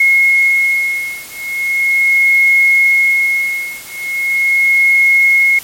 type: beating tone pair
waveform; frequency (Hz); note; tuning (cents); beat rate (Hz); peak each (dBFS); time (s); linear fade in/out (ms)
sine; 2163 / 2163.39; C#7 / C#7; -43 / -43; 0.39; -12; 0-5.59; 5
effects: white hiss -32 dBFS RMS until 5.63 s + MP3 64 kbps